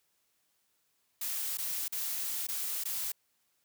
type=noise with dropouts; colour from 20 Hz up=blue; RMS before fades=-35 dBFS; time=1.21-3.12 s; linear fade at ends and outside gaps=5 ms; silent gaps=1.573-1.584 / 1.881-1.923 / 2.469-2.485 / 2.838-2.852 s; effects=white hiss -75 dBFS RMS until 3.64 s + high-pass 60 Hz 12 dB/octave